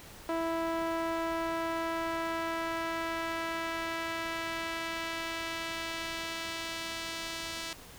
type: tone with band-pass filter sweep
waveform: sawtooth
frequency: 329.6 Hz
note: E4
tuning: in tune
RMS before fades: -35 dBFS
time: 0.29-7.73 s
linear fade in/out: 2 ms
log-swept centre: 780 to 4400 Hz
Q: 0.85
effects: pink hiss -50 dBFS RMS until 7.98 s

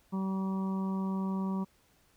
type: harmonic tone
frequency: 191.5 Hz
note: G3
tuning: 40 cents flat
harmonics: 1 / 2 / 3 / 4 / 5 / 6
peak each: -30 / -43 / -50 / -52 / -43 / -47 dBFS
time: 0.12-1.65 s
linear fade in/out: 20 ms
effects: pink hiss -67 dBFS RMS until 2.16 s

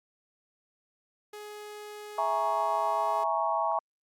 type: tone with pitch glide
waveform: sawtooth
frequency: 419 to 421.4 Hz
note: G#4 to G#4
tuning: +15 to +25 cents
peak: -37 dBFS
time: 1.33-3.24 s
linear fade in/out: 5 ms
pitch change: +10 cents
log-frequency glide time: 2.93-3.1 s
type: chord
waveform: sine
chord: A# half-diminished seventh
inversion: second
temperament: equal with one note detuned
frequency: 659.3 / 830.6 / 935.6 / 1108.7 Hz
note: E5 / G#5 / A#5 / C#6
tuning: 0 / 0 / +6 / 0 cents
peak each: -31 dBFS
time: 2.18-3.79 s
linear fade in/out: 2 ms
effects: Opus 48 kbps

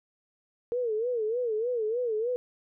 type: tone with vibrato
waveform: sine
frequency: 461.8 Hz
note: A#4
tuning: 16 cents flat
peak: -26 dBFS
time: 0.72-2.36 s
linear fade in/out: 0 ms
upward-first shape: sine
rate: 3.3 Hz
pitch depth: 140 cents each way
effects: none

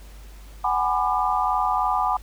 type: chord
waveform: sine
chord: G# half-diminished seventh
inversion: third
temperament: just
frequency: 747.5 / 830.6 / 996.7 / 1196.1 Hz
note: F#5 / G#5 / B5 / D6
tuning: +17 / 0 / +16 / +31 cents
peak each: -25 dBFS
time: 0.64-2.17 s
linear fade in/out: 5 ms
effects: added 50 Hz sine -40 dBFS peak until 2.22 s + pink hiss -51 dBFS RMS until 2.22 s

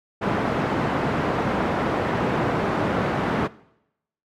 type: band-pass noise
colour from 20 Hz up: pink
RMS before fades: -23 dBFS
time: 0.21-3.48 s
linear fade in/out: 20 ms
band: 140 to 1400 Hz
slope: 12 dB/octave
effects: noise-tail reverb RT60 0.8 s tail -20 dB re dry + MP3 96 kbps

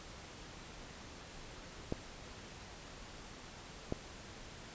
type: clicks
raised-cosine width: 2 ms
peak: -21 dBFS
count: 2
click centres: 1.924 / 3.924 s
effects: pink hiss -51 dBFS RMS until 4.74 s + resampled to 16000 Hz

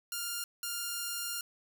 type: tone pair in turn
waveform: 5% pulse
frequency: 1403 / 1403 Hz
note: F6 / F6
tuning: +8 / +8 cents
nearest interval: unison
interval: 0 cents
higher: neither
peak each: -23 dBFS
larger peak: neither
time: 0.12-0.44 / 0.63-1.41 s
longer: second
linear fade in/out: 2 ms
effects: none

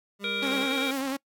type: tone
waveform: 25% pulse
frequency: 200.8 Hz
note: G3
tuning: 42 cents sharp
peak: -33 dBFS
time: 0.19-0.68 s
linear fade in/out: 50 ms
type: harmonic tone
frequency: 468.7 Hz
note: A#4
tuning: 9 cents sharp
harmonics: 1 / 3 / 5 / 7 / 8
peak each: -36 / -36 / -32 / -36 / -33 dBFS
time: 0.24-0.91 s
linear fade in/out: 2 ms
type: noise with exponential growth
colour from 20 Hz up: blue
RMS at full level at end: -43 dBFS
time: 0.26-1 s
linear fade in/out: 5 ms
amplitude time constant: 160 ms
type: tone with vibrato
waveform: sawtooth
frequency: 270 Hz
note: C#4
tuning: 45 cents flat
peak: -24 dBFS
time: 0.42-1.17 s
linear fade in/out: 10 ms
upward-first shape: sine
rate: 10 Hz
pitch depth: 55 cents each way
effects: noise-tail reverb RT60 0.1 s tail -24 dB re dry + AAC 64 kbps

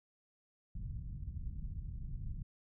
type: low-pass noise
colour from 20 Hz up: pink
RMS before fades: -42 dBFS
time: 0.75-2.43 s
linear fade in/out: 5 ms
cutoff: 150 Hz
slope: 24 dB/octave
effects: none

